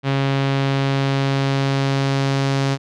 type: tone with low-pass filter sweep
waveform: sawtooth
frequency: 136.9 Hz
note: C#3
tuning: 21 cents flat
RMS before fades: -19 dBFS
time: 0.03-2.78 s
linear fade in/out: 50 ms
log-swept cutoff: 3400 to 5400 Hz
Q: 1.3
effects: none